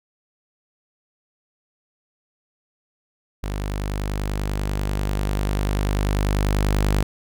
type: tone with level ramp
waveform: sawtooth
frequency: 50.2 Hz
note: G1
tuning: 42 cents sharp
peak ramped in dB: -21 to -13 dBFS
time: 3.43-7.03 s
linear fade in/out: 5 ms
effects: none